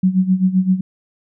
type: tone with tremolo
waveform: sine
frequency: 186.5 Hz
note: F#3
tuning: 14 cents sharp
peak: -9 dBFS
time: 0.03-0.81 s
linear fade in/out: 5 ms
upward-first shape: sine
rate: 7.7 Hz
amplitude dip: 80%
effects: none